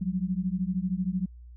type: beating tone pair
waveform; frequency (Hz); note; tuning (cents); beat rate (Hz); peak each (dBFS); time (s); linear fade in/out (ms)
sine; 178.5 / 191.5; F3 / G3; +38 / -40; 13; -29; 0.01-1.26; 10
effects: added 60 Hz sine -44 dBFS peak until 1.56 s